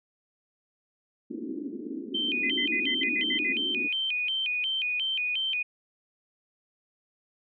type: band-pass noise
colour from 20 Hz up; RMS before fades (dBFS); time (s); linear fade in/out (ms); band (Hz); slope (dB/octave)
pink; -36; 1.3-3.88; 10; 240 to 360; 48
type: tone with vibrato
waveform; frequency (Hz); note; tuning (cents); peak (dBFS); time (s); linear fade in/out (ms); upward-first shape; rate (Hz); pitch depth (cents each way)
sine; 2775; F7; -12; -26; 2.14-5.63; 10; square; 2.8; 200
type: tone bursts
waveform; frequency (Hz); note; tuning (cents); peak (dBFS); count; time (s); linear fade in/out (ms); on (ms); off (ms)
sine; 2034; C7; -50; -28; 8; 2.43-3.526; 5; 81; 64
effects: none